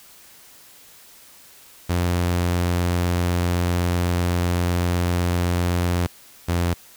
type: tone pair in turn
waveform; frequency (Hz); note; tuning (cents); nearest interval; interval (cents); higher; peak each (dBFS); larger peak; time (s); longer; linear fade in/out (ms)
sawtooth; 87.9 / 86.79; F2 / F2; +12 / -10; unison; 22; first; -15; neither; 1.89-6.07 / 6.48-6.74; first; 10
effects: white hiss -48 dBFS RMS until 6.96 s